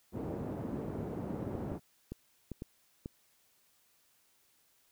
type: band-pass noise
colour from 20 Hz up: pink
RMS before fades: -39 dBFS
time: 0.12-1.8 s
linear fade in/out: 50 ms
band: 120 to 480 Hz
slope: 12 dB/octave
type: clicks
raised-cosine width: 3 ms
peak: -27 dBFS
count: 6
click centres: 1.553 / 1.718 / 2.12 / 2.517 / 2.621 / 3.059 s
effects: white hiss -70 dBFS RMS until 4.91 s